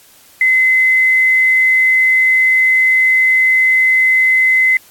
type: tone with quantisation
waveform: sine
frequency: 2045 Hz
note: C7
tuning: 40 cents flat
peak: -8 dBFS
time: 0.41-4.77 s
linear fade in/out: 2 ms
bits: 6
effects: white hiss -45 dBFS RMS until 4.9 s + AAC 64 kbps